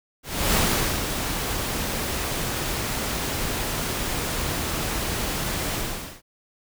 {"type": "noise with ADSR envelope", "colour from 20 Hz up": "pink", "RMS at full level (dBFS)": -20, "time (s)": [0.23, 6.22], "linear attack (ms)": 310, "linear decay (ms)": 470, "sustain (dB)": -7, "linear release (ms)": 460, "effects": []}